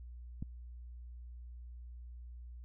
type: click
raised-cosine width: 5 ms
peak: -27 dBFS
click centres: 0.425 s
effects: added 60 Hz sine -46 dBFS peak until 2.64 s